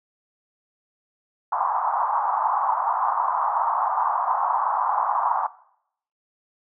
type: band-pass noise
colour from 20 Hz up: white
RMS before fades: -23 dBFS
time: 1.52-5.47 s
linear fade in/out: 5 ms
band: 790 to 1100 Hz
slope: 48 dB/octave
effects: noise-tail reverb RT60 0.7 s tail -19 dB re dry